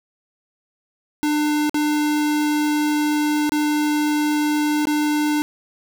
square tone with dropouts, 299.3 Hz, D4, 33 cents sharp, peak -18 dBFS, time 1.23-5.42 s, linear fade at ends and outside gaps 0 ms, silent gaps 1.695-1.744 / 3.494-3.52 / 4.854-4.871 s, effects none

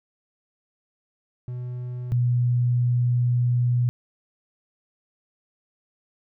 triangle / sine tone pair in turn, 123.8 / 122.24 Hz, B2 / B2, +5 / -17 cents, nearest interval unison, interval 22 cents, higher first, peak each -27 / -18 dBFS, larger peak second, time 1.48-2.12 / 2.12-3.89 s, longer second, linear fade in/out 0 ms, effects none

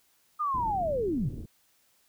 sine linear sweep, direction down, 1244.5 to 95.9 Hz, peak -26 dBFS, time 0.39-1.3 s, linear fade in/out 20 ms
pink low-pass noise, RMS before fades -39 dBFS, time 0.54-1.46 s, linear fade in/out 5 ms, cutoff 330 Hz, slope 24 dB/octave
effects white hiss -67 dBFS RMS until 2.08 s

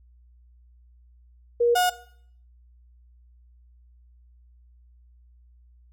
sine / 35% pulse tone pair in turn, 475.3 / 723.5 Hz, A#4 / F#5, +34 / -39 cents, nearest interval perfect fifth, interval 727 cents, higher second, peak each -17 dBFS, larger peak neither, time 1.6-1.75 / 1.75-1.9 s, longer neither, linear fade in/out 10 ms, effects noise-tail reverb RT60 0.6 s tail -17 dB re dry + added 60 Hz sine -52 dBFS peak until 5.92 s

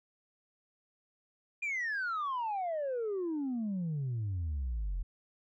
sine exponential sweep, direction down, 2451 to 41.07 Hz, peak -30 dBFS, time 1.62-5.03 s, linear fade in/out 10 ms, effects tanh soft clip ceiling -30 dBFS

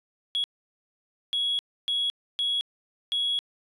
triangle tone bursts at uneven times, 3339 Hz, G#7, 9 cents sharp, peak -21 dBFS, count 5, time 0.35-0.44 / 1.33-1.59 / 1.88-2.1 / 2.39-2.61 / 3.12-3.39 s, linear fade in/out 0 ms, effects tanh soft clip ceiling -20 dBFS + resampled to 24000 Hz

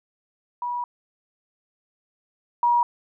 sine tone pair in turn, 970 / 956.6 Hz, B5 / A#5, -31 / +44 cents, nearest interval unison, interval 25 cents, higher first, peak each -25 / -16 dBFS, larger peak second, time 0.62-0.84 / 2.63-2.83 s, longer first, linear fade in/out 2 ms, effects none

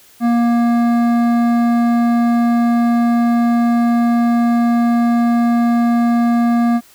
sine tone with hard clipping, 236 Hz, A#3, 22 cents sharp, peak -13 dBFS, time 0.2-6.81 s, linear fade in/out 50 ms, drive 12 dB, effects white hiss -47 dBFS RMS until 6.94 s

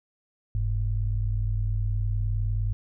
sine tone pair together, 44.37 / 103.83 Hz, F1 / G#2, +28 / 0 cents, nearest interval octave + minor third, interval 1472 cents, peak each -26 dBFS, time 0.55-2.73 s, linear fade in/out 0 ms, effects none

